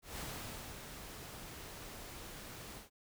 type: noise with ADSR envelope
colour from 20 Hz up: pink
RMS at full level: -43 dBFS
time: 0.02-2.9 s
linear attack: 160 ms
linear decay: 570 ms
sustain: -6 dB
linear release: 130 ms
effects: none